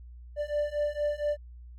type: beating tone pair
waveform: triangle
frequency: 587.3 / 591.6 Hz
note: D5 / D5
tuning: 0 / +13 cents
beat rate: 4.3 Hz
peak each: -29 / -28 dBFS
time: 0.36-1.37 s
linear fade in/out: 50 ms
effects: added 60 Hz sine -44 dBFS peak until 1.78 s + AAC 64 kbps